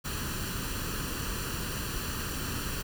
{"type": "noise with comb filter", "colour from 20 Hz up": "pink", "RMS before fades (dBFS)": -34, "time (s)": [0.04, 2.83], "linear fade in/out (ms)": 20, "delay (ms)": 0.69, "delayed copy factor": 0.65, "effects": []}